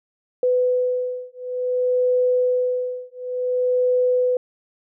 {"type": "beating tone pair", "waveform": "sine", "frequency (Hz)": [500, 500.56], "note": ["B4", "B4"], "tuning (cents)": [21, 23], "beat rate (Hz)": 0.56, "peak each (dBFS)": -21, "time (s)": [0.43, 4.37], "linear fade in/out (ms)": 2, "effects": []}